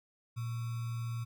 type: tone with sample-and-hold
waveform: sine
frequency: 116.54 Hz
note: A#2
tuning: in tune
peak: -34 dBFS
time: 0.36-1.25 s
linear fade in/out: 20 ms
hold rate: 1225 Hz
effects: none